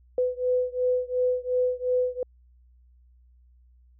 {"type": "beating tone pair", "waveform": "sine", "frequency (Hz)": [500, 502.8], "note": ["B4", "B4"], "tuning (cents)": [21, 31], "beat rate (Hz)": 2.8, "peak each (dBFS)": [-25, -26], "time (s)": [0.18, 2.23], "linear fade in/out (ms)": 2, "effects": ["added 61 Hz sine -54 dBFS peak until 3.99 s"]}